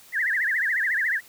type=tone with vibrato; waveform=sine; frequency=1804 Hz; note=A6; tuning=43 cents sharp; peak=-21 dBFS; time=0.12-1.21 s; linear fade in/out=50 ms; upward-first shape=triangle; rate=14 Hz; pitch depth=250 cents each way; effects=white hiss -51 dBFS RMS until 1.28 s